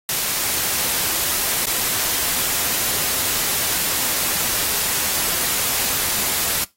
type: noise with dropouts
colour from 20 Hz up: white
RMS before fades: -21 dBFS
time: 0.09-6.64 s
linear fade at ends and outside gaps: 1 ms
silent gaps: 1.657-1.669 s
effects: noise-tail reverb RT60 0.2 s tail -19 dB re dry + AAC 48 kbps